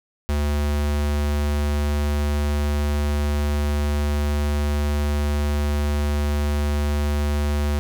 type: tone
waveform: square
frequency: 73.3 Hz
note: D2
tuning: 3 cents flat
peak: -20 dBFS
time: 0.29-7.79 s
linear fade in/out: 0 ms
effects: none